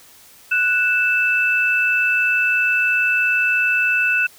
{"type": "tone pair together", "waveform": "sine", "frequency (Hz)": [1480, 2637], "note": ["F#6", "E7"], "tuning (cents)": [0, 0], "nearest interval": "minor seventh", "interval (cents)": 1000, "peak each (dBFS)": [-18, -17], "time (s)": [0.51, 4.27], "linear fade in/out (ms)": 10, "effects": ["white hiss -47 dBFS RMS until 4.38 s"]}